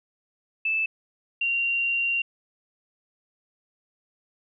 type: tone pair in turn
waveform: sine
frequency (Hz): 2631 / 2763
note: E7 / F7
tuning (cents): -4 / -19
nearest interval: minor second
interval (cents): 85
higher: second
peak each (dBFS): -22 / -22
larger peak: neither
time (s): 0.65-0.86 / 1.41-2.22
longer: second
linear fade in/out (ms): 5
effects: none